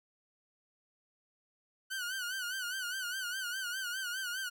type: tone with vibrato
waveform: sawtooth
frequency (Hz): 1492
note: F#6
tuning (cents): +14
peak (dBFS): -32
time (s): 1.9-4.5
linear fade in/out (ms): 20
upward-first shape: sine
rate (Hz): 4.9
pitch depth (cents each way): 95
effects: none